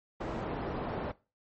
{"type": "low-pass noise", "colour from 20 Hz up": "white", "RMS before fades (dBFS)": -36, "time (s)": [0.2, 1.12], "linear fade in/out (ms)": 10, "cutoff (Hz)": 670, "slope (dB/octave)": 12, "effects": ["noise-tail reverb RT60 0.3 s tail -19 dB re dry", "MP3 32 kbps"]}